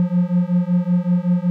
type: beating tone pair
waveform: triangle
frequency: 175 / 180.3 Hz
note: F3 / F#3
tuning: +4 / -45 cents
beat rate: 5.3 Hz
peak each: -16 dBFS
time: 0-1.5 s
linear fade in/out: 0 ms
effects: none